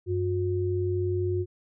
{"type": "tone pair together", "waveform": "sine", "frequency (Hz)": [95.82, 360], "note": ["G2", "F#4"], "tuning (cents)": [-39, -47], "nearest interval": "octave + major seventh", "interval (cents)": 2292, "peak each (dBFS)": -27, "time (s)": [0.06, 1.46], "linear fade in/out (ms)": 50, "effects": []}